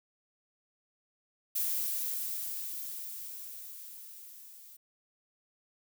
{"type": "noise with level ramp", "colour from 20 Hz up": "violet", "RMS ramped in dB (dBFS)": [-31, -53], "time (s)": [1.55, 4.77], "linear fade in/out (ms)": 10, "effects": []}